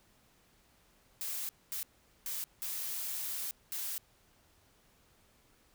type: noise bursts at uneven times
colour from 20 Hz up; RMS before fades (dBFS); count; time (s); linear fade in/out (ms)
blue; -38; 5; 1.21-1.49 / 1.72-1.83 / 2.26-2.44 / 2.62-3.51 / 3.72-3.98; 0
effects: pink hiss -67 dBFS RMS until 5.74 s